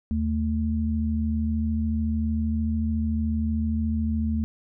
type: tone pair together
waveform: sine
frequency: 78.28 / 221.4 Hz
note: D#2 / A3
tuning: +11 / +11 cents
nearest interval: octave + tritone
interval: 1800 cents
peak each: -25 dBFS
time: 0.11-4.44 s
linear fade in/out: 0 ms
effects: none